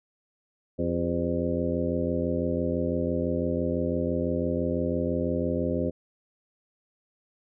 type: harmonic tone with a mistuned harmonic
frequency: 86 Hz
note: F2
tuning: 26 cents flat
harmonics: 1 / 2 / 3 / 4 / 5 / 6 / 7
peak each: -33 / -32 / -30 / -33 / -34 / -31 / -35 dBFS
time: 0.78-5.91 s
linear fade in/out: 20 ms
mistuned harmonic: 5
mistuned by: -83 cents
effects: none